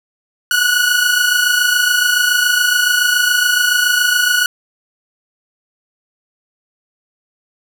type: tone pair together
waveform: sawtooth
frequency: 1452.9 / 1480 Hz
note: F#6 / F#6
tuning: -32 / 0 cents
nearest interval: unison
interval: 32 cents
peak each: -11 dBFS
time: 0.51-4.46 s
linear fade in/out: 2 ms
effects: none